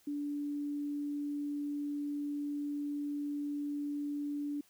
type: tone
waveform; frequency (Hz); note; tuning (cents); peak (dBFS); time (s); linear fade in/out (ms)
sine; 290.1; D4; -21; -34; 0.07-4.61; 5
effects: white hiss -67 dBFS RMS until 4.69 s